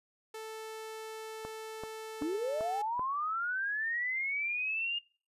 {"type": "tone", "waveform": "sawtooth", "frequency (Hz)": 440, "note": "A4", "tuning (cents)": 0, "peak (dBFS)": -37, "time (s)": [0.34, 2.82], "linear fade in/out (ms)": 5}
{"type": "click train", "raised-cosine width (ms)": 1, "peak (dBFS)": -27, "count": 5, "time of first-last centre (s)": [1.45, 2.994], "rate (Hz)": 2.59}
{"type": "linear sweep", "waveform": "sine", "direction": "up", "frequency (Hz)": [274.1, 2848], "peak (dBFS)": -31, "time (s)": [2.21, 4.99], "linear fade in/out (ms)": 10}
{"effects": ["noise-tail reverb RT60 0.4 s tail -24 dB re dry", "resampled to 32000 Hz"]}